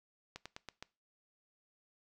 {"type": "slowing click train", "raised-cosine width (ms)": 0.2, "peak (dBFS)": -27, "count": 5, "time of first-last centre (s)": [0.36, 0.826], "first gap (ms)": 96, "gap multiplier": 1.13, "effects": ["noise-tail reverb RT60 0.3 s tail -21 dB re dry"]}